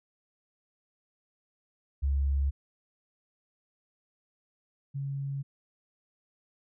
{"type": "tone pair in turn", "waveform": "sine", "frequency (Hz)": [69.3, 138.6], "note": ["C#2", "C#3"], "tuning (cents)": [0, 0], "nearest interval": "octave", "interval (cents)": 1200, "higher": "second", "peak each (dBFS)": [-24, -31], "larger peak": "first", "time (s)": [[2.02, 2.51], [4.94, 5.43]], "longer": "neither", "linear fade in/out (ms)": 20, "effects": []}